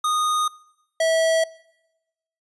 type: tone pair in turn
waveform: square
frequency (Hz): 1235 / 650.1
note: D#6 / E5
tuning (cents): -13 / -24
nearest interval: major seventh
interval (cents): 1111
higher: first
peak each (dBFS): -20 / -18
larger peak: second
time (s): 0.04-0.48 / 1-1.44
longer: neither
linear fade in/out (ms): 5
effects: noise-tail reverb RT60 1.0 s tail -24 dB re dry + resampled to 24000 Hz

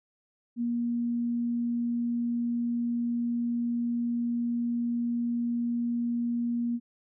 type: tone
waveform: sine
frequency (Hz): 237.3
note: A#3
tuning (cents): +31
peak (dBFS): -26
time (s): 0.56-6.8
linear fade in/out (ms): 50
effects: none

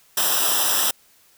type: noise with comb filter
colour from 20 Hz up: white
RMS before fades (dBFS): -20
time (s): 0.17-0.91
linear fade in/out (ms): 5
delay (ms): 0.45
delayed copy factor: -0.95
effects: white hiss -56 dBFS RMS until 1.37 s

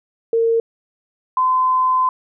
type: tone pair in turn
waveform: sine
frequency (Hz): 457.6 / 1025.3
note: A#4 / C6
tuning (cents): -32 / -35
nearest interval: octave + major second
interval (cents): 1397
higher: second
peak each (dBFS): -13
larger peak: neither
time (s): 0.33-0.6 / 1.37-2.09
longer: second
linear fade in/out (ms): 2
effects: none

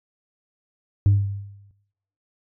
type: tone with exponential decay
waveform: sine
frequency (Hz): 100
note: G2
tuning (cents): +35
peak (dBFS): -9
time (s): 1.06-1.71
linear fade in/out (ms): 0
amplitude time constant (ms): 140
effects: noise-tail reverb RT60 0.8 s tail -18 dB re dry + tanh soft clip ceiling -11 dBFS

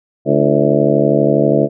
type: harmonic tone with a mistuned harmonic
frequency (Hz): 72.4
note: D2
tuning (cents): -24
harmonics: 2 / 3 / 4 / 5 / 6 / 7 / 8 / 9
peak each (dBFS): -18 / -18 / -18 / -18 / -18 / -18 / -18 / -18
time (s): 0.25-1.69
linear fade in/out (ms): 50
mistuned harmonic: 5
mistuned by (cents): -100
effects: none

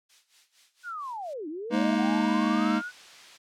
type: noise with tremolo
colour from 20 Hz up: violet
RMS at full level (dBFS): -41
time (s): 0.09-1.34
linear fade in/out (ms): 10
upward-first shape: sine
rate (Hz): 4.3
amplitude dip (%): 85
type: linear two-way sweep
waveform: sine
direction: down then up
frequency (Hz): 1500 to 290 to 1500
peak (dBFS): -33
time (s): 0.83-2.92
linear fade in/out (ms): 50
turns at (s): 1.48
type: chord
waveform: square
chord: Ab suspended second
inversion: none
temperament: just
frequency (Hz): 207.7 / 233.6 / 311.5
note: Ab3 / Bb3 / Eb4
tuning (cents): 0 / +4 / +2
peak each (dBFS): -28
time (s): 1.7-2.82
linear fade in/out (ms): 50
type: noise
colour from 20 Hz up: blue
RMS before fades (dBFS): -40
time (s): 1.72-3.38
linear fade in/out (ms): 20
effects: low-pass 4000 Hz 12 dB/octave

